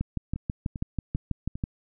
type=two click trains; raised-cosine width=5 ms; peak=-22 / -15 dBFS; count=4 / 11; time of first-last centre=0.36-1.555 / 0.01-1.639 s; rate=2.51 / 6.14 Hz; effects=none